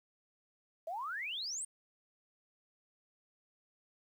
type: exponential sweep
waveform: sine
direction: up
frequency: 622.3 to 8970 Hz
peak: -37 dBFS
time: 0.87-1.65 s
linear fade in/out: 5 ms
effects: 11-bit